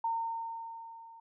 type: tone with level ramp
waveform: sine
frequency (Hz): 914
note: A#5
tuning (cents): -34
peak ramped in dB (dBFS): -28 to -50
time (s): 0.04-1.2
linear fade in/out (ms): 5
effects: none